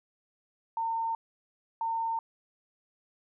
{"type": "tone pair in turn", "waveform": "sine", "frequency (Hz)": [909, 909], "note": ["A#5", "A#5"], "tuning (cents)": [-44, -44], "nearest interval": "unison", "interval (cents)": 0, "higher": "neither", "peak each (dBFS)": -28, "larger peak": "neither", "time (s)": [[0.77, 1.15], [1.81, 2.19]], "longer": "neither", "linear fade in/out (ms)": 2, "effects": []}